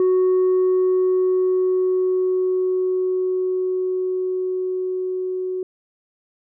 sine tone with level ramp, 370 Hz, F#4, in tune, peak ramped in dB -11 to -22 dBFS, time 0-5.63 s, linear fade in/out 2 ms, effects tanh soft clip ceiling -13 dBFS

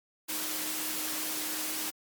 sine tone in noise, 311.1 Hz, D#4, in tune, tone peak -43 dBFS, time 0.28-1.91 s, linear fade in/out 20 ms, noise white, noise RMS -34 dBFS, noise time 0.28-1.91 s, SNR -12 dB, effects high-pass 200 Hz 12 dB/octave + Opus 48 kbps

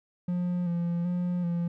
triangle tone with vibrato, 174.61 Hz, F3, in tune, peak -24 dBFS, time 0.28-1.68 s, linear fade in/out 5 ms, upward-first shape square, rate 1.3 Hz, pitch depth 29 cents each way, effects none

